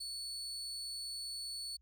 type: tone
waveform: 35% pulse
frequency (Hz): 4435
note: C#8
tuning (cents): 0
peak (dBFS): -39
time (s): 0-1.77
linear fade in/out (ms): 10
effects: added 60 Hz sine -65 dBFS peak until 1.81 s